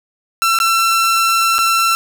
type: tone with dropouts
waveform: sawtooth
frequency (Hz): 1346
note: E6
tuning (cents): +36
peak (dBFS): -8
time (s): 0.42-1.95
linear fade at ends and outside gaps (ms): 0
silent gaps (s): 0.588-0.601 / 1.583-1.589
effects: none